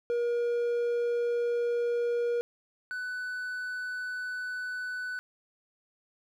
triangle tone pair in turn, 476.1 / 1494.6 Hz, A#4 / F#6, +37 / +17 cents, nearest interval octave + minor sixth, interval 1980 cents, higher second, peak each -24 / -31 dBFS, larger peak first, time 0.1-2.41 / 2.91-5.19 s, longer first, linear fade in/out 0 ms, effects none

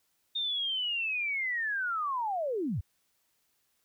sine linear sweep, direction down, 3674 to 67.3 Hz, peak -29 dBFS, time 0.35-2.81 s, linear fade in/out 10 ms, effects white hiss -74 dBFS RMS until 3.84 s

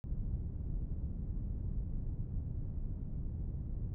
pink low-pass noise, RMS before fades -38 dBFS, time 0.04-3.94 s, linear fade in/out 0 ms, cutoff 130 Hz, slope 12 dB/octave, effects none

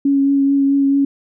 sine tone with vibrato, 277.2 Hz, C#4, in tune, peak -11 dBFS, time 0.05-1.05 s, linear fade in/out 5 ms, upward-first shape triangle, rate 4.6 Hz, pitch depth 17 cents each way, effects none

